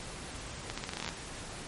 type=accelerating click train; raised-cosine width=0.2 ms; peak=-18 dBFS; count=12; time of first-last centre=0.7-1.089 s; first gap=76 ms; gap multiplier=0.83; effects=pink hiss -43 dBFS RMS until 1.67 s + MP3 48 kbps